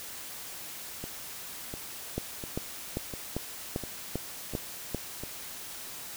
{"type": "two click trains", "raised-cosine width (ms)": 2, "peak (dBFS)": [-17, -24], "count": [8, 7], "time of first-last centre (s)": [[2.18, 4.947], [1.04, 5.236]], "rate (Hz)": [2.53, 1.43], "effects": ["white hiss -42 dBFS RMS until 6.16 s"]}